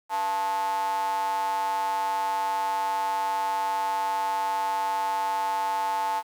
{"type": "tone with high-pass filter", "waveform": "square", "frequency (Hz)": 97.5, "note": "G2", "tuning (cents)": -9, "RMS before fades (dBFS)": -27, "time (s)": [0.09, 6.23], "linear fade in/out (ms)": 50, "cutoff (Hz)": 860, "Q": 9.7, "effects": ["9-bit"]}